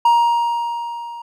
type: tone with level ramp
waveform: triangle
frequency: 941 Hz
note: A#5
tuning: 16 cents sharp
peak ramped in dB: -7 to -28 dBFS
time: 0.05-1.22 s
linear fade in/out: 5 ms
effects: none